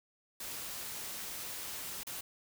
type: noise with dropouts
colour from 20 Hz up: white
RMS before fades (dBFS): -42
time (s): 0.4-2.21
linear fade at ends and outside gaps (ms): 5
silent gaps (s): 2.034-2.068
effects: none